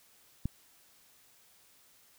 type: click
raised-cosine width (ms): 5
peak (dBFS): -19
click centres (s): 0.456
effects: white hiss -63 dBFS RMS until 2.18 s